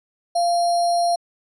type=tone with sample-and-hold; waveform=sine; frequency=693 Hz; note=F5; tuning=14 cents flat; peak=-16 dBFS; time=0.35-1.16 s; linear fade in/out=10 ms; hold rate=4900 Hz; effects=resampled to 24000 Hz